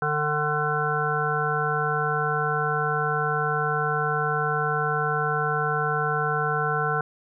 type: harmonic tone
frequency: 150 Hz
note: D3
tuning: 37 cents sharp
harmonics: 1 / 3 / 5 / 7 / 9 / 10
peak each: -29 / -29 / -29 / -31 / -28 / -29 dBFS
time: 0.02-7.01 s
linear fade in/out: 2 ms
effects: none